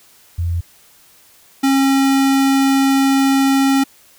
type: tone pair in turn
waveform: sine / square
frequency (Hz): 85.5 / 271.4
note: F2 / C#4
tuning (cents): -36 / -36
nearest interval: octave + minor sixth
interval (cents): 2000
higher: second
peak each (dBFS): -16 / -12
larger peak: second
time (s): 0.38-0.61 / 1.63-3.84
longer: second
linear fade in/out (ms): 10
effects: white hiss -49 dBFS RMS until 4.18 s